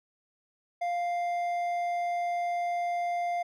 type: tone with hard clipping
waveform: triangle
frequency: 699 Hz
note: F5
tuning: 1 cent sharp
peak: -29 dBFS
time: 0.81-3.43 s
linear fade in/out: 10 ms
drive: 9 dB
effects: none